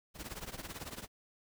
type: noise with tremolo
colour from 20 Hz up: pink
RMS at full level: -41 dBFS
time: 0.14-1.08 s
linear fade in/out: 50 ms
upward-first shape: triangle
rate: 18 Hz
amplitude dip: 90%
effects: none